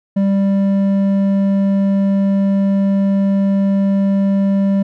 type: tone with hard clipping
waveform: sine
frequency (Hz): 196.7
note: G3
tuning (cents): +6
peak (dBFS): -13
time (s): 0.16-4.83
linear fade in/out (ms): 10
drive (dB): 6
effects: none